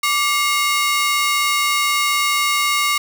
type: ring-modulated tone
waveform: sawtooth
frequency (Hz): 1661.2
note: G#6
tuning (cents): 0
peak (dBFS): -9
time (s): 0.03-2.98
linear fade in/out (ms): 5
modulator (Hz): 492
effects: none